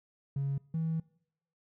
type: tone pair in turn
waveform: triangle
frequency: 138.59 / 161.85 Hz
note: C#3 / E3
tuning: 0 / -31 cents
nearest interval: minor third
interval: 269 cents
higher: second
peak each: -26 dBFS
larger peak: neither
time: 0.36-0.58 / 0.74-1 s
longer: second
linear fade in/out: 5 ms
effects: noise-tail reverb RT60 0.7 s tail -26 dB re dry + tanh soft clip ceiling -26 dBFS